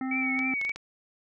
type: harmonic tone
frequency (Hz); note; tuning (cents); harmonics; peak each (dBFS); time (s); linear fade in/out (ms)
261.6; C4; 0; 1 / 3 / 5 / 7 / 8; -29 / -39 / -43 / -46 / -47; 0.01-0.54; 2
type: tone with vibrato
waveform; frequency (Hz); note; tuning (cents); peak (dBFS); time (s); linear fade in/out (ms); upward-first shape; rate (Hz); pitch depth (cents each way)
sine; 2271; C#7; +41; -27; 0.11-0.72; 5; triangle; 3.4; 66
type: clicks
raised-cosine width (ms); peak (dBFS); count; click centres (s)
0.2; -22; 5; 0.391 / 0.614 / 0.65 / 0.694 / 0.76
effects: none